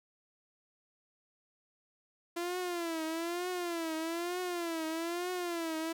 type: tone with vibrato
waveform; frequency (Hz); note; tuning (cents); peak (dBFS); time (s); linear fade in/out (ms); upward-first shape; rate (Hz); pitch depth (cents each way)
sawtooth; 340; F4; -46; -30; 2.36-5.93; 10; triangle; 1.1; 130
effects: none